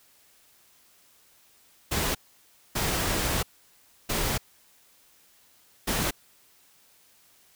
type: noise bursts at uneven times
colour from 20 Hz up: pink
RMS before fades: -27 dBFS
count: 4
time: 1.91-2.15 / 2.75-3.43 / 4.09-4.38 / 5.87-6.11 s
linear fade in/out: 10 ms
effects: white hiss -60 dBFS RMS until 7.55 s